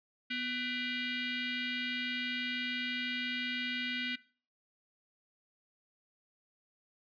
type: tone with frequency modulation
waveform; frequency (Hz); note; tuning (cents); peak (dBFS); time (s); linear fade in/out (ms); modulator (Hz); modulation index
sine; 247.3; B3; +3; -33; 0.3-4.16; 10; 874; 3.8
effects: noise-tail reverb RT60 0.4 s tail -20 dB re dry + resampled to 11025 Hz